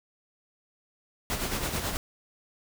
pink noise with tremolo, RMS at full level -29 dBFS, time 1.3-1.97 s, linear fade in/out 0 ms, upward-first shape sine, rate 9.2 Hz, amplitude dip 50%, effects none

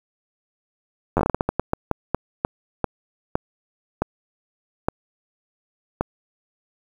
slowing click train, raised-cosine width 1 ms, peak -5 dBFS, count 20, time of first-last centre 1.17-6.01 s, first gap 10 ms, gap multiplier 1.3, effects 7-bit

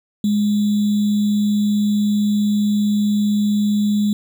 sine tone with sample-and-hold, 207.7 Hz, G#3, in tune, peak -14 dBFS, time 0.24-4.13 s, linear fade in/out 2 ms, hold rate 3675 Hz, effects none

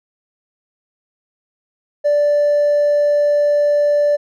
triangle tone with hard clipping, 585 Hz, D5, 7 cents flat, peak -11 dBFS, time 2.04-4.17 s, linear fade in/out 20 ms, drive 2 dB, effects none

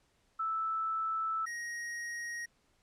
sine / square tone pair in turn, 1316 / 1881.1 Hz, E6 / A#6, -3 / +15 cents, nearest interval tritone, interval 618 cents, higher second, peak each -31 / -38 dBFS, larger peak first, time 0.39-1.46 / 1.46-2.46 s, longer first, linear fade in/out 10 ms, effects pink hiss -72 dBFS RMS until 2.82 s + low-pass 9000 Hz 12 dB/octave

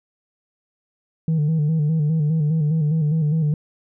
sine tone with vibrato, 154.8 Hz, D#3, 9 cents flat, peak -14 dBFS, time 1.28-3.54 s, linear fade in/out 2 ms, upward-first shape square, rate 4.9 Hz, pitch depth 67 cents each way, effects tanh soft clip ceiling -15 dBFS

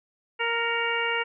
harmonic tone with a mistuned harmonic, 466.2 Hz, A#4, in tune, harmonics 1 / 2 / 3 / 4 / 5 / 6, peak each -31 / -31 / -31 / -31 / -31 / -31 dBFS, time 0.39-1.24 s, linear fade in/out 20 ms, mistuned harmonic 5, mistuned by -50 cents, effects none

